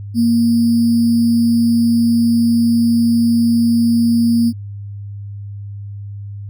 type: tone with sample-and-hold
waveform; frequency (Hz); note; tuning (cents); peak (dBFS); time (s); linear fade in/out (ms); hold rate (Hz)
sine; 233.1; A#3; 0; -10; 0.14-4.53; 50; 4900
effects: added 101 Hz sine -26 dBFS peak until 6.49 s